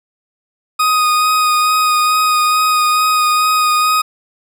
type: tone with vibrato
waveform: 40% pulse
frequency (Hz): 1244.5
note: D#6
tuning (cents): 0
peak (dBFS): -10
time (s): 0.79-4.02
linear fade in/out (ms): 10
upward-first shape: sine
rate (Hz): 2.3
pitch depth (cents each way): 14
effects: none